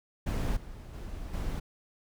brown noise with level steps, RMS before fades -29 / -44 / -40 / -33 dBFS, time 0.26-1.6 s, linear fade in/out 10 ms, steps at 0.56 / 0.93 / 1.33 s, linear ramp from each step 10 ms, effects none

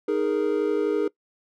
triangle chord, D# suspended fourth, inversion none, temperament just, 311.1 / 414.8 / 466.7 Hz, D#4 / G#4 / A#4, 0 / -2 / +2 cents, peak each -25 / -22 / -24 dBFS, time 0.08-1.08 s, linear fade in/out 5 ms, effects noise-tail reverb RT60 0.1 s tail -22 dB re dry

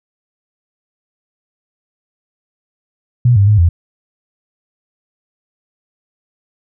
sine tone with pitch steps, 122 / 99.8 / 105.7 / 85.2 Hz, B2 / G2 / G#2 / F2, -21 / +32 / +31 / -42 cents, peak -6 dBFS, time 3.25-3.69 s, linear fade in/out 5 ms, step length 110 ms, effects none

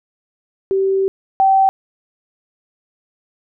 sine tone pair in turn, 386.4 / 772.8 Hz, G4 / G5, -25 / -25 cents, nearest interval octave, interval 1200 cents, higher second, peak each -13 / -9 dBFS, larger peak second, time 0.71-1.08 / 1.4-1.69 s, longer first, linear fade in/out 0 ms, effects none

